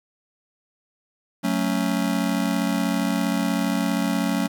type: chord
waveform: square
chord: F# minor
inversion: none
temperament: just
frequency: 185 / 222 / 277.5 Hz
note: F#3 / A3 / C#4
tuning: 0 / +16 / +2 cents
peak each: -26 dBFS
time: 1.43-4.48 s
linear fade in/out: 20 ms
effects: 9-bit